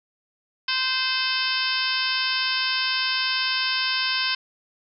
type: harmonic tone with a mistuned harmonic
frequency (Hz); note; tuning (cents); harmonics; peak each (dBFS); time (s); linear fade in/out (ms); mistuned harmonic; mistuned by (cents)
519; C5; -14; 2 / 3 / 4 / 5 / 6 / 7 / 8 / 9 / 10; -32 / -29 / -34 / -29 / -29 / -32 / -35 / -30 / -29; 0.68-4.35; 5; 6; -21
effects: none